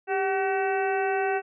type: harmonic tone with a mistuned harmonic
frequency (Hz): 379.9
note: F#4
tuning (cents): +46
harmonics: 1 / 2 / 3 / 4 / 5 / 6 / 7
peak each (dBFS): -26 / -27 / -41 / -32 / -37 / -42 / -37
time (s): 0.07-1.42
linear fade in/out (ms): 50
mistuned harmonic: 1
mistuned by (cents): +66
effects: none